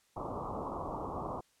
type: low-pass noise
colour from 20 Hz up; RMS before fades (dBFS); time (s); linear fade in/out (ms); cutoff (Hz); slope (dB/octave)
white; -39; 0.16-1.41; 10; 1200; 96
effects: white hiss -70 dBFS RMS until 1.6 s + low-pass 10000 Hz 12 dB/octave